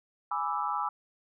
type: chord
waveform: sine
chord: E dominant seventh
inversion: first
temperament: equal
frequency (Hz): 830.6 / 987.8 / 1174.7 / 1318.5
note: G#5 / B5 / D6 / E6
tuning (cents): 0 / 0 / 0 / 0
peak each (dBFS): -34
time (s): 0.31-0.89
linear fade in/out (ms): 5
effects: none